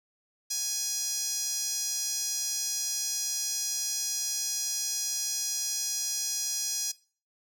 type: tone with high-pass filter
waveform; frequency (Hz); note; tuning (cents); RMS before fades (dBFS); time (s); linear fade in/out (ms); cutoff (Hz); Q
sawtooth; 830.6; G#5; 0; -31; 0.5-6.92; 10; 5600; 4
effects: noise-tail reverb RT60 0.4 s tail -20 dB re dry